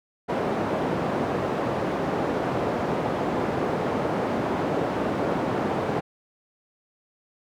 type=band-pass noise; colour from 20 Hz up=white; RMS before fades=-26 dBFS; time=0.28-6.01 s; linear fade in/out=20 ms; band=130 to 640 Hz; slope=12 dB/octave; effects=none